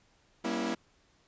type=chord; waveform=sawtooth; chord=G diminished seventh; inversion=none; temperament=equal with one note detuned; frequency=196 / 238.4 / 277.2 / 329.6 Hz; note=G3 / Bb3 / Db4 / Fb4; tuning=0 / +39 / 0 / 0 cents; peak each=-35 / -30 / -35 / -31 dBFS; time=0.44-0.75 s; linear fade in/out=10 ms; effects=pink hiss -67 dBFS RMS until 1.27 s + resampled to 16000 Hz